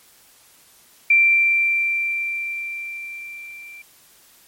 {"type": "tone with level ramp", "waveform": "sine", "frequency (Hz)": 2355, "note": "D7", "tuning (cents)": 4, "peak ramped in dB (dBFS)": [-10, -37], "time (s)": [1.1, 3.82], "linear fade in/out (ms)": 5, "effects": ["white hiss -52 dBFS RMS until 4.47 s", "MP3 64 kbps"]}